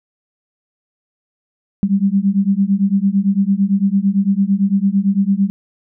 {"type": "beating tone pair", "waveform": "sine", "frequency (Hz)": [192.8, 201.7], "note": ["G3", "G3"], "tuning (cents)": [-28, 50], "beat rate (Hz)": 8.9, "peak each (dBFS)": -15, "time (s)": [1.83, 5.5], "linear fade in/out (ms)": 0, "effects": []}